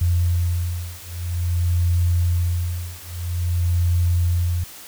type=beating tone pair; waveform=sine; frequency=86.6 / 87.1 Hz; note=F2 / F2; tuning=-14 / -4 cents; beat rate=0.5 Hz; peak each=-21 dBFS; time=0.01-4.64 s; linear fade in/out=5 ms; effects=white hiss -40 dBFS RMS until 4.87 s